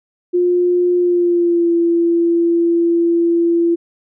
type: tone with pitch glide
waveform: sine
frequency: 355.1 to 339.1 Hz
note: F4 to E4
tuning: +29 to +49 cents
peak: -11 dBFS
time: 0.33-3.76 s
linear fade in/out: 20 ms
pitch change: -80 cents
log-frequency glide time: 0.97-1.72 s
effects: none